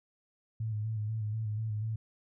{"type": "tone with vibrato", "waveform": "sine", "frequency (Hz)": 108.5, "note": "A2", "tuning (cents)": -24, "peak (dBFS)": -31, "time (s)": [0.6, 1.96], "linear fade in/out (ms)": 5, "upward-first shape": "square", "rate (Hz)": 4.1, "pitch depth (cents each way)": 39, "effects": []}